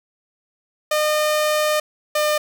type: tone pair in turn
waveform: sawtooth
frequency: 608 / 603.5 Hz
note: D#5 / D5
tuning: -40 / +47 cents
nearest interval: unison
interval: 13 cents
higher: first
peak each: -13 dBFS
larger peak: neither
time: 0.91-1.8 / 2.15-2.38 s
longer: first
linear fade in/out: 5 ms
effects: none